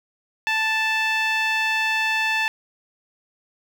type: tone with low-pass filter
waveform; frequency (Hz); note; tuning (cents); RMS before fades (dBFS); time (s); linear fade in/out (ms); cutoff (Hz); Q
5% pulse; 880; A5; 0; -22; 0.47-2.48; 0; 2400; 2
effects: 7-bit